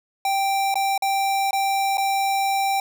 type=tone with dropouts; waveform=square; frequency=784 Hz; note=G5; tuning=in tune; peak=-20 dBFS; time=0.25-2.8 s; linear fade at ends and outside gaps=2 ms; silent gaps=0.742-0.755 / 0.978-1.022 / 1.509-1.53 / 1.972-1.98 s; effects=none